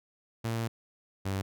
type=tone pair in turn; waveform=sawtooth; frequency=114.4 / 96.95 Hz; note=A#2 / G2; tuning=-32 / -19 cents; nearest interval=minor third; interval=287 cents; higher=first; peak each=-26 dBFS; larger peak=neither; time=0.44-0.68 / 1.25-1.42 s; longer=first; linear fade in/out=10 ms; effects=none